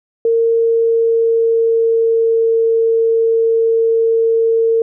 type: tone with pitch glide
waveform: sine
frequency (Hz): 458.6 to 454.4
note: A#4 to A#4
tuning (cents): -28 to -44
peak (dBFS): -10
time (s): 0.25-4.82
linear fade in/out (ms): 2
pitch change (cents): -16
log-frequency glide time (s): 0.51-2.5
effects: none